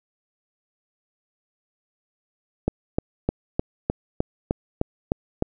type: click train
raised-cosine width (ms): 2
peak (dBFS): -7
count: 10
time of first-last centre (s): 2.68-5.424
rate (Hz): 3.28
effects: none